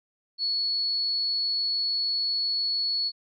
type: tone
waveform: sine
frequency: 4393 Hz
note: C#8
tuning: 16 cents flat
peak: -24 dBFS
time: 0.38-3.12 s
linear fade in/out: 50 ms
effects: none